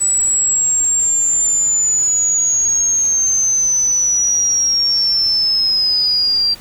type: linear sweep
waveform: sine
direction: down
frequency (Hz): 7902 to 4704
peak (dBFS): -12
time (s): 0-6.55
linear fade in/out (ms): 20
effects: pink hiss -39 dBFS RMS until 6.6 s